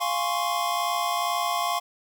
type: chord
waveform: square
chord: Db major seventh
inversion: first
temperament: equal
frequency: 698.5 / 830.6 / 1046.5 / 1108.7 Hz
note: F5 / Ab5 / C6 / Db6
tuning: 0 / 0 / 0 / 0 cents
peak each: -29 / -34 / -30 / -30 dBFS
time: 0-1.8 s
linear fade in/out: 20 ms
effects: none